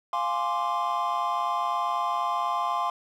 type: chord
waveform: triangle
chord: D half-diminished seventh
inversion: first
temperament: equal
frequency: 698.5 / 830.6 / 1046.5 / 1174.7 Hz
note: F5 / Ab5 / C6 / D6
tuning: 0 / 0 / 0 / 0 cents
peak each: -29 / -30 / -25 / -30 dBFS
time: 0.13-2.9 s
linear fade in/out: 2 ms
effects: tanh soft clip ceiling -15 dBFS